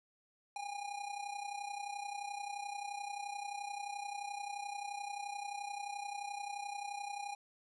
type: tone with amplitude modulation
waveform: square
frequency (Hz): 812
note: G#5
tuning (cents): -39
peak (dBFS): -38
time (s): 0.56-7.35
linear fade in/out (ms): 2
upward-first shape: sine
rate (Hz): 31.5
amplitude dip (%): 70
effects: resampled to 24000 Hz